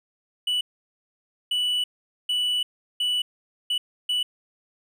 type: tone bursts at uneven times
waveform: triangle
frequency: 2960 Hz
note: F#7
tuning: in tune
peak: -20 dBFS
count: 6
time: 0.47-0.61 / 1.51-1.84 / 2.29-2.63 / 3-3.22 / 3.7-3.78 / 4.09-4.23 s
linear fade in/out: 5 ms
effects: none